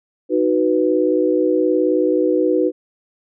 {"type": "chord", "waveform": "sine", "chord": "B major", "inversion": "first", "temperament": "equal", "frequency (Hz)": [311.1, 370, 493.9], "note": ["D#4", "F#4", "B4"], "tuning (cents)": [0, 0, 0], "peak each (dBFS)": -18, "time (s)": [0.29, 2.72], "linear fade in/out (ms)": 50, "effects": []}